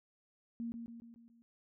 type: tone with echo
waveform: sine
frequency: 232.7 Hz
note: A#3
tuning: 3 cents flat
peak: -37 dBFS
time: 0.6-0.72 s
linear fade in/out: 0 ms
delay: 140 ms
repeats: 5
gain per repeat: -5 dB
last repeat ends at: 1.42 s
effects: none